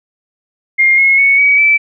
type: tone with pitch steps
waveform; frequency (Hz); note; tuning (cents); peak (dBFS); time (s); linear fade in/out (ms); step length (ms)
sine; 2122 / 2169 / 2217 / 2266 / 2317; C7 / C#7 / C#7 / C#7 / D7; +24 / -38 / 0 / +37 / -24; -6; 0.78-1.78; 20; 200
effects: none